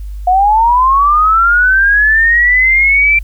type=linear sweep; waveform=sine; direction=up; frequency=713 to 2355 Hz; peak=-6 dBFS; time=0.27-3.19 s; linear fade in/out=5 ms; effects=added 50 Hz sine -21 dBFS peak until 3.23 s + white hiss -51 dBFS RMS until 3.23 s